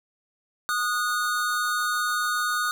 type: tone pair together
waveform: square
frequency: 1234 / 1459 Hz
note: D#6 / F#6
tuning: -15 / -25 cents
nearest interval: minor third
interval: 290 cents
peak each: -27 dBFS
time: 0.69-2.71 s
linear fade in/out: 0 ms
effects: 10-bit